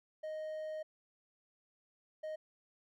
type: tone bursts at uneven times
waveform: triangle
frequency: 622.3 Hz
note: D#5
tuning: in tune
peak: -37 dBFS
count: 2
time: 0.23-0.83 / 2.23-2.36 s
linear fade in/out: 10 ms
effects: none